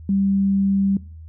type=tone; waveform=sine; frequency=196 Hz; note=G3; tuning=in tune; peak=-16 dBFS; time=0.09-0.97 s; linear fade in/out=2 ms; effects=noise-tail reverb RT60 0.4 s tail -21 dB re dry + added 80 Hz sine -36 dBFS peak until 1.28 s